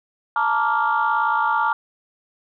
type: chord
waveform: sine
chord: Bb major seventh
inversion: third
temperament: just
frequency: 874.1 / 932.3 / 1165.4 / 1398.5 Hz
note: A5 / Bb5 / D6 / F6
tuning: -12 / 0 / -14 / +2 cents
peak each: -22 dBFS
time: 0.36-1.73 s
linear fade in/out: 2 ms
effects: tanh soft clip ceiling -9 dBFS